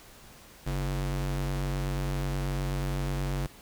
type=ring-modulated tone; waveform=square; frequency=94.7 Hz; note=F#2; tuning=41 cents sharp; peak=-26 dBFS; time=0.66-3.47 s; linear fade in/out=10 ms; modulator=45.3 Hz; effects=pink hiss -52 dBFS RMS until 3.61 s